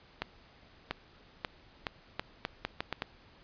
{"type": "accelerating click train", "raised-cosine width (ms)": 0.3, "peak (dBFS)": -16, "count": 10, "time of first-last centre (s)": [0.22, 3.021], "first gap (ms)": 690, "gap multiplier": 0.78, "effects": ["pink hiss -59 dBFS RMS until 3.43 s", "resampled to 11025 Hz"]}